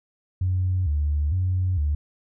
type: tone with vibrato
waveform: sine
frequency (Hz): 82.41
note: E2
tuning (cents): 0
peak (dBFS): -19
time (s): 0.41-1.95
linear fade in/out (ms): 5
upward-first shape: square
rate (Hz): 1.1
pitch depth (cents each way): 190
effects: tanh soft clip ceiling -15 dBFS